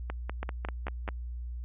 two click trains, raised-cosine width 0.5 ms, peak -19 / -20 dBFS, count 4 / 6, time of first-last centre 0.43-1.088 / 0.1-1.078 s, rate 4.56 / 5.11 Hz, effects added 60 Hz sine -35 dBFS peak until 1.64 s + resampled to 8000 Hz

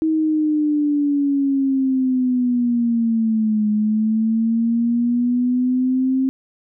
sine linear two-way sweep, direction down then up, 318.9 to 210.4 to 265.1 Hz, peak -15 dBFS, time 0.02-6.29 s, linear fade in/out 0 ms, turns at 3.69 s, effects none

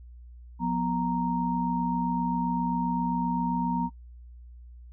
sine tone cluster, 177.5 / 245.1 / 931 Hz, F3 / B3 / A#5, +28 / -13 / -2 cents, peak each -29 dBFS, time 0.59-3.9 s, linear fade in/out 50 ms, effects noise-tail reverb RT60 0.1 s tail -21 dB re dry + added 60 Hz sine -44 dBFS peak until 4.92 s

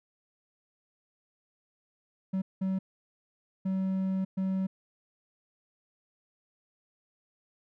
triangle tone bursts at uneven times, 190 Hz, F#3, 46 cents sharp, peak -25 dBFS, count 4, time 2.33-2.42 / 2.61-2.79 / 3.65-4.25 / 4.37-4.67 s, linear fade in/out 10 ms, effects none

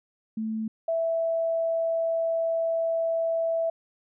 sine tone pair in turn, 220 / 659.3 Hz, A3 / E5, 0 / 0 cents, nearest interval octave + perfect fifth, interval 1900 cents, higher second, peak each -27 / -23 dBFS, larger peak second, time 0.37-0.68 / 0.88-3.7 s, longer second, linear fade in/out 5 ms, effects none

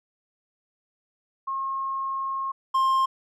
sine / triangle tone pair in turn, 1078 / 1060.1 Hz, C#6 / C6, -49 / +22 cents, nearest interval unison, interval 29 cents, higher first, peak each -26 / -17 dBFS, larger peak second, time 1.47-2.52 / 2.74-3.06 s, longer first, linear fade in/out 10 ms, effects none

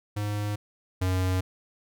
square tone pair in turn, 103.83 / 92.5 Hz, G#2 / F#2, 0 / 0 cents, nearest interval major second, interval 200 cents, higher first, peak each -28 / -24 dBFS, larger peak second, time 0.16-0.56 / 1.01-1.41 s, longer neither, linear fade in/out 10 ms, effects none

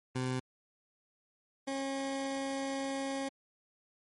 20% pulse tone pair in turn, 128.3 / 271.9 Hz, C3 / C#4, -34 / -33 cents, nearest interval octave + minor second, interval 1301 cents, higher second, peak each -27 / -29 dBFS, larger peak first, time 0.15-0.4 / 1.67-3.29 s, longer second, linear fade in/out 10 ms, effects MP3 48 kbps

